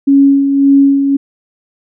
sine tone with tremolo, 277.2 Hz, C#4, in tune, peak -3 dBFS, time 0.07-1.17 s, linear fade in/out 10 ms, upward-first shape sine, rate 1.8 Hz, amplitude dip 50%, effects none

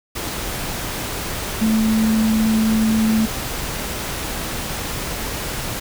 sine tone in noise, 220 Hz, A3, in tune, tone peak -14 dBFS, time 1.61-3.26 s, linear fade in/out 10 ms, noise pink, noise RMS -26 dBFS, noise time 0.15-5.8 s, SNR +9 dB, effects none

